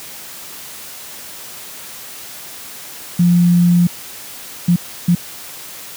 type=tone bursts at uneven times; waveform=sine; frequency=174.61 Hz; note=F3; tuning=in tune; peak=-8 dBFS; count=3; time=3.19-3.87 / 4.68-4.76 / 5.08-5.15 s; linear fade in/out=5 ms; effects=white hiss -33 dBFS RMS until 5.96 s + high-pass 80 Hz 12 dB/octave